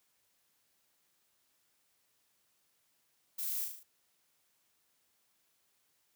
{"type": "noise with echo", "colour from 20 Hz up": "violet", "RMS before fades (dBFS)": -38, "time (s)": [3.38, 3.65], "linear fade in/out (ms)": 10, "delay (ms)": 37, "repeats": 5, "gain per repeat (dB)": -4, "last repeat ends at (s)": 3.835, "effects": ["white hiss -75 dBFS RMS until 6.15 s", "high-pass 60 Hz 12 dB/octave"]}